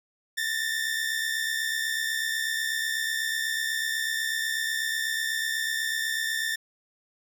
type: tone pair together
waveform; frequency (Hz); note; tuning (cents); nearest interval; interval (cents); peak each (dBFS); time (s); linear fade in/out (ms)
sawtooth; 1760 / 1828.1; A6 / A#6; 0 / -34; minor second; 66; -26; 0.37-6.56; 10
effects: none